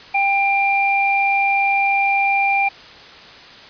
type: tone pair together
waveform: sine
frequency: 793 / 2381 Hz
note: G5 / D7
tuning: +20 / +23 cents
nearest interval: octave + perfect fifth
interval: 1903 cents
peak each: -17 dBFS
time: 0.14-2.69 s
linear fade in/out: 10 ms
effects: white hiss -40 dBFS RMS until 3.69 s + resampled to 11025 Hz